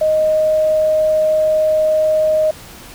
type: tone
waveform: sine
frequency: 622.3 Hz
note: D#5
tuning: in tune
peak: -11 dBFS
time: 0.01-2.51 s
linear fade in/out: 5 ms
effects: pink hiss -37 dBFS RMS until 2.94 s